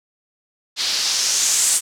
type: noise with low-pass filter sweep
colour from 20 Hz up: blue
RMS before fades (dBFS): -19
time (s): 0.76-1.81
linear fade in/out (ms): 50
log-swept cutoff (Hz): 4200 to 8500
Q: 2.5
effects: none